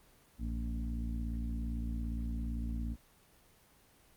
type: harmonic tone with a mistuned harmonic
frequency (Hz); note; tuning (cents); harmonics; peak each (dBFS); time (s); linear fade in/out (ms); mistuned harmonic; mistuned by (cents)
57.5; A#1; -23; 1 / 2 / 3 / 4 / 5; -35 / -47 / -48 / -42 / -49; 0.38-2.97; 50; 1; +37
effects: pink hiss -64 dBFS RMS until 4.16 s + Opus 24 kbps